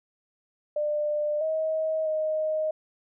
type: tone with pitch steps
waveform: sine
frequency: 597 / 633 / 623 Hz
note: D5 / D#5 / D#5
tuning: +28 / +30 / +2 cents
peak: -24 dBFS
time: 0.76-2.71 s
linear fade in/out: 5 ms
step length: 650 ms
effects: none